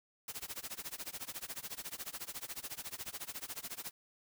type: noise with tremolo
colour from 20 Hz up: white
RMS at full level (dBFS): -41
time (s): 0.28-3.91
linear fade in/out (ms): 2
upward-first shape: sine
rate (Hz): 14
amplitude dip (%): 95
effects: none